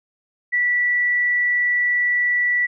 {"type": "tone", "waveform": "sine", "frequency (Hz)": 1957, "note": "B6", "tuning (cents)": -16, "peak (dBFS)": -16, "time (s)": [0.52, 2.67], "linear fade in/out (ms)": 20, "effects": []}